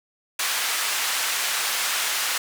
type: band-pass noise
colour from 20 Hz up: pink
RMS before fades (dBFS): -25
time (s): 0.39-2.38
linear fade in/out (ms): 5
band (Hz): 1300 to 14000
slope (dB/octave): 12
effects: none